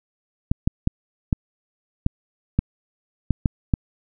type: clicks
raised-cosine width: 5 ms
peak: -5 dBFS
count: 9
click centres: 0.515 / 0.675 / 0.874 / 1.328 / 2.064 / 2.59 / 3.307 / 3.458 / 3.738 s
effects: none